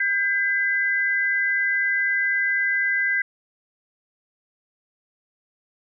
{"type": "tone pair together", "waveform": "sine", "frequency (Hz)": [1596, 2012], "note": ["G6", "B6"], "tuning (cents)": [31, 32], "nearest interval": "major third", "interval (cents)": 401, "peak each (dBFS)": -22, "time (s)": [0, 3.22], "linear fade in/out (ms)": 5, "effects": []}